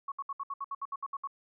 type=tone bursts; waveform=sine; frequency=1108.7 Hz; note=C#6; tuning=in tune; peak=-33 dBFS; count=12; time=0.08-1.274 s; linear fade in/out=5 ms; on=39 ms; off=66 ms; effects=none